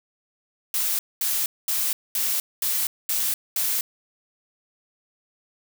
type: noise bursts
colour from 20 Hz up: blue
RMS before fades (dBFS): -24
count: 7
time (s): 0.74-3.81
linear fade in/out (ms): 2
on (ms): 250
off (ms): 220
effects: none